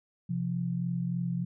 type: tone pair together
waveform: sine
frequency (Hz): 130.9 / 174.17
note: C3 / F3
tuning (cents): +1 / -4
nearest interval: perfect fourth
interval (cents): 495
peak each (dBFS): -33 / -30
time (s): 0.29-1.45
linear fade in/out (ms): 10
effects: none